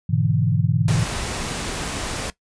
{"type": "chord", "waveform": "sine", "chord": "E dominant seventh", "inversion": "first", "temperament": "equal", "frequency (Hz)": [103.83, 123.47, 146.83, 164.81], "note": ["G#2", "B2", "D3", "E3"], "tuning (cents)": [0, 0, 0, 0], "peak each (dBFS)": -22, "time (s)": [0.09, 1.04], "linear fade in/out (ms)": 10}
{"type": "noise", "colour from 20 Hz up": "pink", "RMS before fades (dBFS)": -27, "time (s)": [0.88, 2.3], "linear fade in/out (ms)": 2}
{"effects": ["noise-tail reverb RT60 0.1 s tail -17 dB re dry", "resampled to 22050 Hz"]}